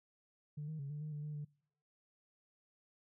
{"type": "tone with pitch steps", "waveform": "sine", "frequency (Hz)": [148.5, 156.4, 139.6, 148.2, 153, 147.7, 150.5, 147.4], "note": ["D3", "D#3", "C#3", "D3", "D#3", "D3", "D3", "D3"], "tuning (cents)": [20, 9, 13, 16, -29, 10, 43, 7], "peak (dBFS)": -39, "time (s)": [0.57, 1.45], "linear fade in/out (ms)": 10, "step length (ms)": 110, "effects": ["noise-tail reverb RT60 0.6 s tail -25 dB re dry", "tanh soft clip ceiling -37 dBFS"]}